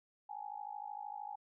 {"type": "tone with amplitude modulation", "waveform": "sine", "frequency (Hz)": 830.6, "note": "G#5", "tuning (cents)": 0, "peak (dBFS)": -38, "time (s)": [0.29, 1.36], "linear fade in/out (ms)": 10, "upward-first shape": "sine", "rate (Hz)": 53.1, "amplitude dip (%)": 95, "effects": []}